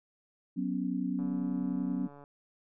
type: chord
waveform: sine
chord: F# suspended fourth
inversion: none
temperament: equal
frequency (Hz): 185 / 246.9 / 277.2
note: F#3 / B3 / C#4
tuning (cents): 0 / 0 / 0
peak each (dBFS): -34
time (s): 0.56-2.08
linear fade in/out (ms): 20
type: click train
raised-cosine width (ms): 1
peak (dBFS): -38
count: 151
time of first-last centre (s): 1.19-2.239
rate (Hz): 143
effects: none